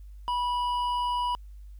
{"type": "tone with hard clipping", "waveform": "sine", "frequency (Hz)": 979, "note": "B5", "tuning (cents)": -15, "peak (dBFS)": -27, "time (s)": [0.28, 1.35], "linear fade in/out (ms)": 0, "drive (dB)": 7, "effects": ["added 50 Hz sine -42 dBFS peak until 1.79 s", "white hiss -72 dBFS RMS until 1.79 s"]}